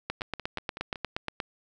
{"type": "two click trains", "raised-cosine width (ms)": 0.3, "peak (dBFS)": [-14, -22], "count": [12, 5], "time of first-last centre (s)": [[0.1, 1.402], [0.21, 0.958]], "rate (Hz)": [8.45, 5.35], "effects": []}